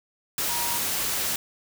sine tone in noise, 949 Hz, A#5, 31 cents sharp, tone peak -32 dBFS, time 0.49-0.78 s, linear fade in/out 2 ms, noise white, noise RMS -27 dBFS, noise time 0.38-1.36 s, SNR -8 dB, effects none

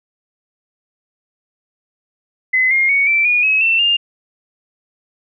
sine tone with pitch steps, 2033 / 2129 / 2230 / 2335 / 2446 / 2561 / 2683 / 2809 Hz, B6 / C7 / C#7 / D7 / D#7 / D#7 / E7 / F7, +50 / +30 / +10 / -11 / -30 / +49 / +30 / +9 cents, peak -11 dBFS, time 2.53-3.97 s, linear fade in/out 10 ms, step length 180 ms, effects none

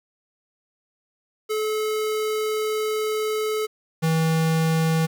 square tone pair in turn, 431 / 161.44 Hz, A4 / E3, -36 / -36 cents, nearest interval octave + perfect fourth, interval 1700 cents, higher first, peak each -23 / -19 dBFS, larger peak second, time 1.49-3.67 / 4.02-5.07 s, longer first, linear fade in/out 20 ms, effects 9-bit

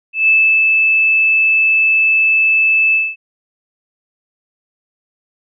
sine tone with ADSR envelope, 2624 Hz, E7, 9 cents flat, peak -7 dBFS, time 0.13-3.16 s, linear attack 150 ms, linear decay 340 ms, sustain -2 dB, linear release 220 ms, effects none

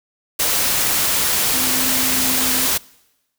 sine tone in noise, 258.5 Hz, C4, 21 cents flat, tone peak -27 dBFS, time 1.53-2.67 s, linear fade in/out 10 ms, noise white, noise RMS -18 dBFS, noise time 0.39-2.78 s, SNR -12 dB, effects noise-tail reverb RT60 1.0 s tail -24 dB re dry

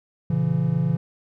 triangle chord, A# diminished, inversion none, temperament just, 116.54 / 139.85 / 167.82 Hz, A#2 / C#3 / E3, 0 / +16 / +31 cents, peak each -26 / -21 / -20 dBFS, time 0.3-0.97 s, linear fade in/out 5 ms, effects none

